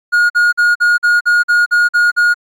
triangle tone bursts, 1435 Hz, F6, 47 cents sharp, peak -6 dBFS, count 10, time 0.12-2.343 s, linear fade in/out 20 ms, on 180 ms, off 47 ms, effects AAC 48 kbps

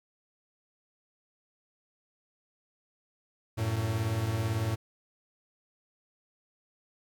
45% pulse beating tone pair, 93.9 / 111.9 Hz, F#2 / A2, +26 / +30 cents, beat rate 18 Hz, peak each -34 / -29 dBFS, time 3.57-4.76 s, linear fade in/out 20 ms, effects 11-bit

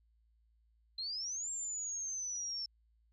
sine exponential two-way sweep, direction up then down, 4070 to 7459 to 5370 Hz, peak -37 dBFS, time 0.98-2.66 s, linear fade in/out 5 ms, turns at 1.5 s, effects added 56 Hz sine -68 dBFS peak until 3.12 s

